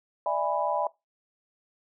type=chord; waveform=sine; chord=E dominant seventh; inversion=third; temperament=just; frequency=593.3 / 659.3 / 824.1 / 988.9 Hz; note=D5 / E5 / G#5 / B5; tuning=+18 / 0 / -14 / +2 cents; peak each=-30 dBFS; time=0.26-0.87 s; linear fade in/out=2 ms; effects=noise-tail reverb RT60 0.2 s tail -21 dB re dry